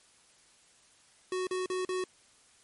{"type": "tone bursts", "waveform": "square", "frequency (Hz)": 369.5, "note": "F#4", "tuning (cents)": -2, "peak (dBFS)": -31, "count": 4, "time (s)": [1.32, 2.04], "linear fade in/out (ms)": 2, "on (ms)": 150, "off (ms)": 40, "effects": ["white hiss -62 dBFS RMS until 2.63 s", "MP3 48 kbps"]}